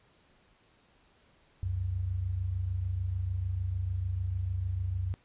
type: tone pair together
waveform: sine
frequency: 67.1 / 93.8 Hz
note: C2 / F#2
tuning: +44 / +24 cents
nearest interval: tritone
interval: 580 cents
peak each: -36 / -30 dBFS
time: 1.63-5.14 s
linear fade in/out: 0 ms
effects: pink hiss -65 dBFS RMS until 5.24 s + resampled to 8000 Hz